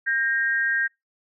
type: tone pair together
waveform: sine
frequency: 1600 / 1864.7 Hz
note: G6 / A#6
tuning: +35 / 0 cents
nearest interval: minor third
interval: 265 cents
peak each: -22 / -25 dBFS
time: 0.06-0.88 s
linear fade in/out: 20 ms
effects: noise-tail reverb RT60 0.2 s tail -25 dB re dry